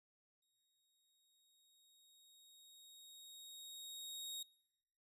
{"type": "tone with exponential growth", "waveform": "sawtooth", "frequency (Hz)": 3758, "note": "A#7", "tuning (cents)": 13, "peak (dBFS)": -40, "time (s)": [0.42, 4.43], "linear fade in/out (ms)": 5, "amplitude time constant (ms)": 870, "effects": ["noise-tail reverb RT60 1.0 s tail -26 dB re dry", "resampled to 32000 Hz"]}